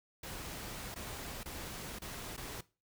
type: noise with dropouts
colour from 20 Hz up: pink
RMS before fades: -44 dBFS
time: 0.23-2.61 s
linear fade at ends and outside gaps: 5 ms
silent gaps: 0.944-0.959 / 1.433-1.457 / 1.988-2.018 / 2.366-2.376 s
effects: noise-tail reverb RT60 0.3 s tail -19 dB re dry